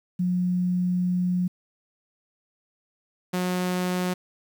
sine / sawtooth tone pair in turn, 180 / 181.25 Hz, F#3 / F#3, -47 / -35 cents, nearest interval unison, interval 12 cents, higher second, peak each -21 / -20 dBFS, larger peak second, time 0.19-1.48 / 3.33-4.14 s, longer first, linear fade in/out 10 ms, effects 9-bit

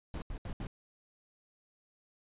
brown noise bursts at uneven times, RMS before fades -39 dBFS, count 4, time 0.14-0.22 / 0.3-0.38 / 0.45-0.53 / 0.6-0.67 s, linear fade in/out 2 ms, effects resampled to 8000 Hz

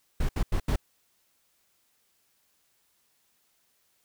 brown noise bursts at uneven times, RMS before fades -25 dBFS, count 4, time 0.2-0.29 / 0.36-0.43 / 0.52-0.6 / 0.68-0.76 s, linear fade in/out 5 ms, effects white hiss -70 dBFS RMS until 4.04 s

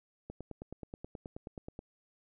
click train, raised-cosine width 2 ms, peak -29 dBFS, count 15, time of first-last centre 0.3-1.791 s, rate 9.39 Hz, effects none

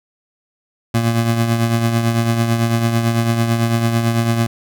25% pulse tone with tremolo, 115.6 Hz, A#2, 14 cents flat, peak -8 dBFS, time 0.94-4.47 s, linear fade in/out 5 ms, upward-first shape triangle, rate 9 Hz, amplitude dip 55%, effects none

